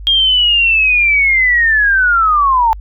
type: linear sweep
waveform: sine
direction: down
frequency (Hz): 3247 to 872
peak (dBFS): -8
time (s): 0.07-2.73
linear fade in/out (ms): 0
effects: added 50 Hz sine -26 dBFS peak until 2.8 s